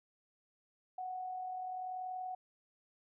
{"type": "tone with amplitude modulation", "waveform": "sine", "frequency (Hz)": 740, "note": "F#5", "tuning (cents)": 0, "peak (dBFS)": -37, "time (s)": [0.98, 2.35], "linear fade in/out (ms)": 5, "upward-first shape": "sine", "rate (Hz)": 40.7, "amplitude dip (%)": 35, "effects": []}